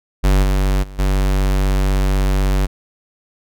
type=tone with level steps; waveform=square; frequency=48.02 Hz; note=G1; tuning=35 cents flat; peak=-11 / -14 / -32 / -14 dBFS; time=0.23-2.67 s; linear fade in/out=20 ms; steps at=0.42 / 0.82 / 0.98 s; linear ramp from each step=20 ms; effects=none